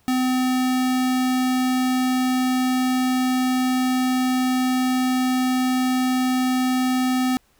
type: tone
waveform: square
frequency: 255.5 Hz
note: C4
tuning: 41 cents flat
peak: -19 dBFS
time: 0.08-7.37 s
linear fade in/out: 0 ms
effects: pink hiss -61 dBFS RMS until 7.59 s